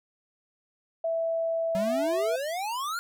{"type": "tone", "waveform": "sine", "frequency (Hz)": 659, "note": "E5", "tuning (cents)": -1, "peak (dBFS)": -25, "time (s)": [1.04, 2.36], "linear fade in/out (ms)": 5}
{"type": "exponential sweep", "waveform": "square", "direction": "up", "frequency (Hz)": [185, 1450], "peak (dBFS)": -30, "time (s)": [1.75, 2.99], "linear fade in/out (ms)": 0}
{"effects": []}